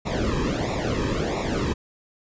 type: noise with flanger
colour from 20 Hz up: brown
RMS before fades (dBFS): -25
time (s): 0.05-1.74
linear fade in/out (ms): 20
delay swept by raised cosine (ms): 0.64 to 1.43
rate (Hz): 1.5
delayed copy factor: -0.9
effects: resampled to 16000 Hz